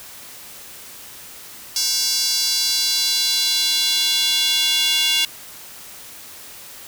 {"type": "tone with high-pass filter sweep", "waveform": "square", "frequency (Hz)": 311.1, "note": "D#4", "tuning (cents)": 0, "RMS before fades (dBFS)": -19, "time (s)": [1.76, 5.25], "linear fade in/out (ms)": 2, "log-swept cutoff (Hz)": [5100, 3100], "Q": 3.3, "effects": ["white hiss -39 dBFS RMS until 6.87 s"]}